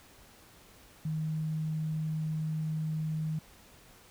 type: tone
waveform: sine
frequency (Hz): 156.6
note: D#3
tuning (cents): +11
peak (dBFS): -30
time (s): 1.05-3.39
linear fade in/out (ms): 5
effects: pink hiss -57 dBFS RMS until 4.1 s